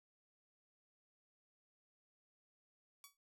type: tone with exponential decay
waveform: 5% pulse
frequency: 1135 Hz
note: C#6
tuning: 41 cents sharp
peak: -40 dBFS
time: 3.04-3.17 s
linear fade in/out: 1 ms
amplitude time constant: 27 ms
effects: none